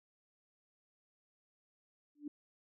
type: tone with exponential growth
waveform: sine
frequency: 293.7 Hz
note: D4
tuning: in tune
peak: -36 dBFS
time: 2.15-2.28 s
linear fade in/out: 5 ms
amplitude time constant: 27 ms
effects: none